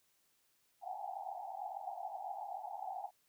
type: band-pass noise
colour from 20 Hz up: pink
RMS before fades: -44 dBFS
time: 0.81-3.11 s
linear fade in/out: 50 ms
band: 710 to 840 Hz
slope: 96 dB/octave
effects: white hiss -75 dBFS RMS until 3.28 s